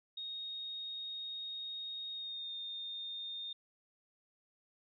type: tone with pitch glide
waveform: sine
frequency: 3729 to 3652 Hz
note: A#7 to A#7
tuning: 0 to -36 cents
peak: -40 dBFS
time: 0.17-3.53 s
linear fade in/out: 5 ms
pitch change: -36 cents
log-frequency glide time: 2.12-2.53 s
effects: none